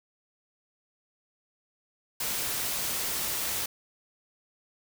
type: noise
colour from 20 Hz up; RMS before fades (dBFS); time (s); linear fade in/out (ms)
white; -31; 2.2-3.66; 5
effects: none